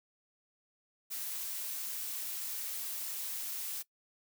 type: noise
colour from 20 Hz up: blue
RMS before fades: -39 dBFS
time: 1.1-3.83 s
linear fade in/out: 20 ms
effects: noise-tail reverb RT60 0.1 s tail -20 dB re dry